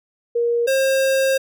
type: tone pair in turn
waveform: sine / square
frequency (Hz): 472 / 534.7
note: A#4 / C5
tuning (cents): +22 / +37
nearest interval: major second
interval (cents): 215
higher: second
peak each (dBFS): -16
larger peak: neither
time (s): 0.35-0.67 / 0.67-1.38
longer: second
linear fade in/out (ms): 10
effects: none